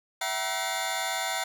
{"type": "tone cluster", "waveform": "25% pulse", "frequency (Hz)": [662, 760, 954, 2109, 3551], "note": ["E5", "F#5", "A#5", "C7", "A7"], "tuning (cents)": [7, 46, 40, 13, 15], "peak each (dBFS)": [-32, -29, -32, -33, -31], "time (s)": [0.21, 1.44], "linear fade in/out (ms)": 5, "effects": []}